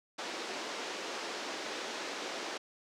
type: band-pass noise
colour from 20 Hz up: pink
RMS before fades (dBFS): -40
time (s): 0.18-2.58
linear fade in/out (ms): 10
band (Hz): 300 to 6300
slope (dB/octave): 24
effects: none